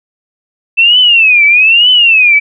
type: tone with vibrato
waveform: sine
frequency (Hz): 2637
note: E7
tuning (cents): 0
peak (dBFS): -3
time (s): 0.77-2.4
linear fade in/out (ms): 20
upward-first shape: triangle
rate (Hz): 1.1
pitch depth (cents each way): 250
effects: none